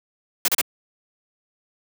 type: noise bursts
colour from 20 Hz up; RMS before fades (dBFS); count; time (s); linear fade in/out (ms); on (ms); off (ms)
white; -19; 3; 0.45-0.613; 2; 31; 35
effects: high-pass 200 Hz 12 dB/octave